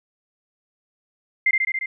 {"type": "tone with echo", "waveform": "sine", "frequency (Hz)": 2093, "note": "C7", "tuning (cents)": 0, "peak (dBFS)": -14, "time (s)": [1.46, 1.51], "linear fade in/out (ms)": 5, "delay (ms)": 70, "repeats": 5, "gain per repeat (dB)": -2, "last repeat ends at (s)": 1.86, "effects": []}